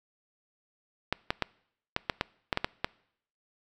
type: clicks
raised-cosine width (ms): 0.3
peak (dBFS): -10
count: 10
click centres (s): 1.126 / 1.305 / 1.423 / 1.964 / 2.098 / 2.211 / 2.528 / 2.574 / 2.645 / 2.845
effects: noise-tail reverb RT60 0.7 s tail -24 dB re dry